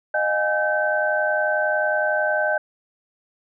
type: tone cluster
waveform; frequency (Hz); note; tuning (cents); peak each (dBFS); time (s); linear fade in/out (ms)
sine; 614 / 705 / 824 / 1542; D#5 / F5 / G#5 / G6; -23 / +16 / -14 / -29; -22 / -29 / -28 / -22; 0.14-2.58; 5
effects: none